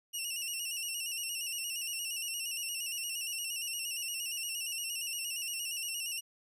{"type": "tone with vibrato", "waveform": "15% pulse", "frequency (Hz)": 2794, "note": "F7", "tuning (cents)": 0, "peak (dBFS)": -28, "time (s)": [0.13, 6.21], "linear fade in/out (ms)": 20, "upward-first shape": "square", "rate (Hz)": 8.6, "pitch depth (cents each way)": 55, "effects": []}